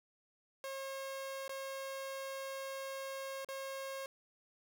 sawtooth tone with dropouts, 540 Hz, C#5, 45 cents flat, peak -37 dBFS, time 0.64-4.06 s, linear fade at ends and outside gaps 1 ms, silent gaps 1.48-1.493 / 3.447-3.487 s, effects none

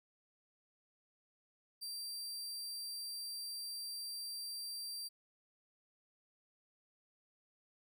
sawtooth tone, 4706 Hz, D8, 3 cents sharp, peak -39 dBFS, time 1.81-5.09 s, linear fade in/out 20 ms, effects none

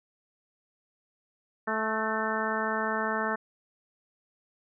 harmonic tone with a mistuned harmonic, 218.8 Hz, A3, 9 cents flat, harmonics 1 / 2 / 3 / 4 / 5 / 6 / 7 / 8, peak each -35 / -35 / -35 / -35 / -35 / -35 / -35 / -35 dBFS, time 1.67-3.36 s, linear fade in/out 10 ms, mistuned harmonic 8, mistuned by +34 cents, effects none

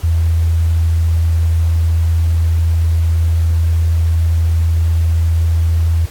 sine tone, 82.41 Hz, E2, in tune, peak -10 dBFS, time 0.03-6.06 s, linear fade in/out 10 ms, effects pink hiss -37 dBFS RMS until 6.1 s + AAC 64 kbps

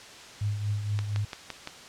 sine tone with tremolo, 103.7 Hz, G#2, 2 cents flat, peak -24 dBFS, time 0.41-1.25 s, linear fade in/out 5 ms, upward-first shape triangle, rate 4.2 Hz, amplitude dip 60%
click train, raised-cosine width 0.2 ms, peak -17 dBFS, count 5, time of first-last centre 0.99-1.674 s, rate 5.85 Hz
effects white hiss -46 dBFS RMS until 1.88 s + low-pass 6000 Hz 12 dB/octave

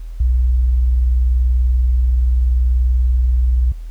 sine tone, 61.74 Hz, B1, in tune, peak -11 dBFS, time 0.2-3.72 s, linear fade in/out 5 ms, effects added 41 Hz sine -26 dBFS peak until 3.9 s + pink hiss -54 dBFS RMS until 3.9 s

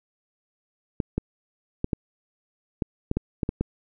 clicks, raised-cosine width 3 ms, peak -11 dBFS, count 10, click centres 1.002 / 1.18 / 1.844 / 1.932 / 2.822 / 3.114 / 3.17 / 3.432 / 3.491 / 3.61 s, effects none

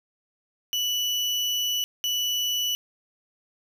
35% pulse tone pair in turn, 2960 / 2960 Hz, F#7 / F#7, 0 / 0 cents, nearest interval unison, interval 0 cents, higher neither, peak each -22 dBFS, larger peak neither, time 0.73-1.84 / 2.04-2.75 s, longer first, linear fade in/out 0 ms, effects none

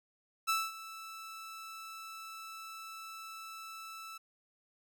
sawtooth tone with ADSR envelope, 1318.5 Hz, E6, in tune, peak -24 dBFS, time 0.47-4.18 s, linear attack 23 ms, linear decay 220 ms, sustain -17 dB, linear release 10 ms, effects none

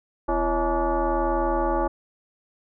sine tone with frequency modulation, 257.5 Hz, C4, 28 cents flat, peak -20 dBFS, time 0.28-1.88 s, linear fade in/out 10 ms, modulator 298 Hz, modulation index 2.8, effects none

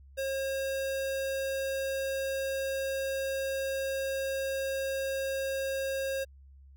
square tone, 539 Hz, C#5, 49 cents flat, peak -31 dBFS, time 0.17-6.25 s, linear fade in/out 20 ms, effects added 68 Hz sine -51 dBFS peak until 6.76 s

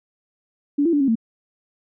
sine tone with pitch steps, 287.3 / 337.3 / 290.1 / 272.6 / 225.7 Hz, D4 / E4 / D4 / C#4 / A3, -38 / +40 / -21 / -29 / +44 cents, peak -15 dBFS, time 0.78-1.155 s, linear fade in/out 10 ms, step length 75 ms, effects none

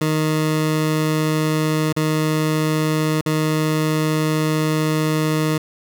20% pulse tone with dropouts, 155.56 Hz, D#3, in tune, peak -12 dBFS, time 0.01-5.58 s, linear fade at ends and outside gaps 5 ms, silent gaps 1.927-1.964 / 3.212-3.26 s, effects none

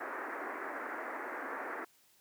white band-pass noise, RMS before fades -41 dBFS, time 0-1.85 s, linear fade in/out 10 ms, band 260 to 1900 Hz, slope 48 dB/octave, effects white hiss -67 dBFS RMS until 2.2 s + high-pass 60 Hz 12 dB/octave

